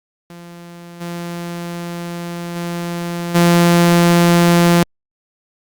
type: tone with level steps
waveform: sawtooth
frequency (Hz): 172.2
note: F3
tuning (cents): -24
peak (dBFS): -30 / -20 / -17 / -5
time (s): 0.3-4.83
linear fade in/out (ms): 2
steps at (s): 1 / 2.55 / 3.34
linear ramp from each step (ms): 20
effects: Opus 48 kbps